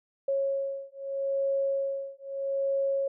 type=beating tone pair; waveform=sine; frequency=548 / 548.79 Hz; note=C#5 / C#5; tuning=-20 / -17 cents; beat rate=0.79 Hz; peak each=-30 dBFS; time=0.28-3.08 s; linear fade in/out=5 ms; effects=none